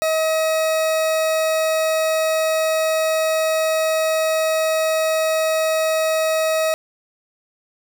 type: tone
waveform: 40% pulse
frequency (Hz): 636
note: D#5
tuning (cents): +38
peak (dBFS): -16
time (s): 0.02-6.74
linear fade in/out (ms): 0
effects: none